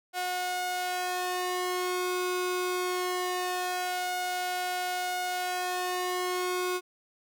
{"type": "tone with flanger", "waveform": "sawtooth", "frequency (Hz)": 362.6, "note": "F#4", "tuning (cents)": -35, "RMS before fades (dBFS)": -31, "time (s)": [0.13, 6.81], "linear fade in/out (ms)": 50, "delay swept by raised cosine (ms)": [1.3, 1.94], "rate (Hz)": 0.22, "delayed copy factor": 0.8, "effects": []}